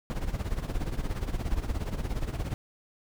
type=noise with tremolo; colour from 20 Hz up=brown; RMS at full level=-28 dBFS; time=0.1-2.54 s; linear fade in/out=0 ms; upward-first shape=sine; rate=17 Hz; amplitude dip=75%; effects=none